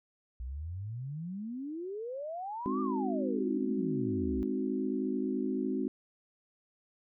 sine exponential two-way sweep, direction up then down, 58.7 to 1211 to 58.7 Hz, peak -36 dBFS, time 0.4-4.43 s, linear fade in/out 0 ms, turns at 2.81 s
sine chord, Ab dominant seventh, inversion none, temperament equal, 207.7 / 261.6 / 311.1 / 370 Hz, Ab3 / C4 / Eb4 / Gb4, 0 / 0 / 0 / 0 cents, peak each -36 / -33 / -38 / -36 dBFS, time 2.66-5.88 s, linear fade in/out 0 ms
effects none

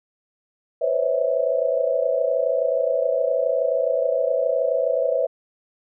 sine tone cluster, 499.9 / 527 / 559 / 648 Hz, B4 / C5 / C#5 / E5, +21 / +12 / +14 / -30 cents, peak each -24 dBFS, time 0.81-5.27 s, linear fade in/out 10 ms, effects none

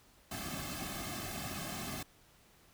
pink noise with comb filter, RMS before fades -41 dBFS, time 0.31-2.03 s, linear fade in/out 5 ms, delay 2.1 ms, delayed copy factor -1, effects pink hiss -64 dBFS RMS until 2.73 s

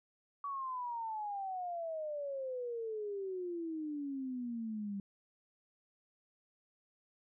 sine exponential sweep, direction down, 1142 to 196 Hz, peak -37 dBFS, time 0.44-5 s, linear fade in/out 2 ms, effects none

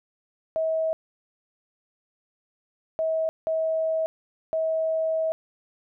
sine tone bursts at uneven times, 642 Hz, E5, 46 cents flat, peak -22 dBFS, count 4, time 0.56-0.93 / 2.99-3.29 / 3.47-4.06 / 4.53-5.32 s, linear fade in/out 0 ms, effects none

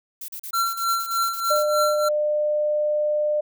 violet noise bursts, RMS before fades -34 dBFS, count 13, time 0.21-1.628 s, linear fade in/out 5 ms, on 74 ms, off 38 ms
square tone with tremolo, 1360 Hz, F6, 46 cents flat, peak -19 dBFS, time 0.53-2.09 s, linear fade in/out 10 ms, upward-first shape triangle, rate 3.3 Hz, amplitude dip 80%
sine tone, 600 Hz, D5, 37 cents sharp, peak -19 dBFS, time 1.5-3.41 s, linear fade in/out 10 ms
effects none

